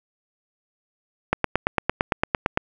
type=click train; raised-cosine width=0.5 ms; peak=-3 dBFS; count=12; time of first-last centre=1.33-2.574 s; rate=8.84 Hz; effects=none